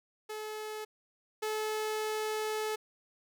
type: tone pair in turn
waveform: sawtooth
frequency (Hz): 429.6 / 431.5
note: A4 / A4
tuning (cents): -41 / -34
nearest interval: unison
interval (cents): 7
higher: second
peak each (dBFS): -34 / -28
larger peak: second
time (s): 0.29-0.85 / 1.42-2.76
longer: second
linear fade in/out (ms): 10
effects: none